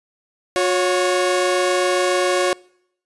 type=tone pair together; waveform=sawtooth; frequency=360.9 / 555 Hz; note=F#4 / C#5; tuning=-43 / +2 cents; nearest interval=perfect fifth; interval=745 cents; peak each=-15 dBFS; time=0.56-2.53 s; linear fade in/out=0 ms; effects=noise-tail reverb RT60 0.7 s tail -25 dB re dry + resampled to 24000 Hz